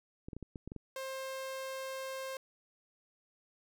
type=clicks; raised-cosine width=3 ms; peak=-30 dBFS; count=8; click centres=0.285 / 0.332 / 0.366 / 0.427 / 0.558 / 0.676 / 0.719 / 0.763 s
type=tone; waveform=sawtooth; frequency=530 Hz; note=C5; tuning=22 cents sharp; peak=-35 dBFS; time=0.96-2.37 s; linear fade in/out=2 ms
effects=none